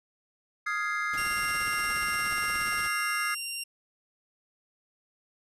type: chord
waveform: triangle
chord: F minor seventh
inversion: third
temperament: equal with one note detuned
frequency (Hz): 1244.5 / 1396.9 / 1666 / 2093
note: Eb6 / F6 / Ab6 / C7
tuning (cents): 0 / 0 / +5 / 0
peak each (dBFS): -31 / -34 / -32 / -31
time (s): 0.66-3.35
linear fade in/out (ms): 10
type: noise with tremolo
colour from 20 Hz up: pink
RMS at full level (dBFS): -41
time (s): 1.13-2.88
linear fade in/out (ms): 5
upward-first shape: triangle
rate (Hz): 17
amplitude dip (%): 65
type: tone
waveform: 15% pulse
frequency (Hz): 2771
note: F7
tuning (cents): -14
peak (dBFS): -26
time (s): 1.17-3.64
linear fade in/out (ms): 10
effects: resampled to 32000 Hz